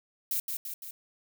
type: noise with echo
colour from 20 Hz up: violet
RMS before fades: -30 dBFS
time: 0.31-0.4 s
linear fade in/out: 2 ms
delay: 170 ms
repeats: 3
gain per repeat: -4 dB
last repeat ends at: 0.91 s
effects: none